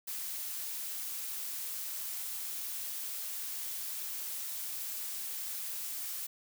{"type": "noise", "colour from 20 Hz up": "blue", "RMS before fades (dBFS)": -39, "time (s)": [0.07, 6.27], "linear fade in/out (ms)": 10, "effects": []}